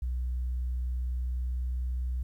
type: tone with pitch glide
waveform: sine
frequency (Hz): 62 to 62.36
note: B1 to B1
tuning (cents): +7 to +17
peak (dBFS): -27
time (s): 0.02-2.23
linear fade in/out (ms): 5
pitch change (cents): +10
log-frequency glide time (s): 1.15-1.77
effects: tanh soft clip ceiling -26 dBFS + 11-bit